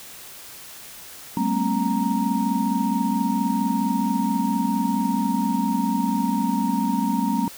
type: tone cluster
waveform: sine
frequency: 191.4 / 215.8 / 235.9 / 270.6 / 933 Hz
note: G3 / A3 / A#3 / C#4 / A#5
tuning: -41 / -33 / +21 / -42 / +1 cents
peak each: -26 dBFS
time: 1.37-7.48 s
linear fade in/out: 2 ms
effects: white hiss -41 dBFS RMS until 7.57 s